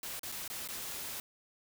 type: noise with dropouts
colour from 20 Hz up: white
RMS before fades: -41 dBFS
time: 0.03-1.2 s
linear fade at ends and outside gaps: 1 ms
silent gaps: 0.194-0.232 / 0.318-0.322 / 0.478-0.5 / 0.676-0.687 s
effects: none